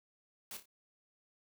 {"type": "noise with echo", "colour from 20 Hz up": "white", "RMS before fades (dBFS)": -45, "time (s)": [0.51, 0.57], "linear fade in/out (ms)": 2, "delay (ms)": 29, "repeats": 3, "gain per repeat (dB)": -8, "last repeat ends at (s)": 0.657, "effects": []}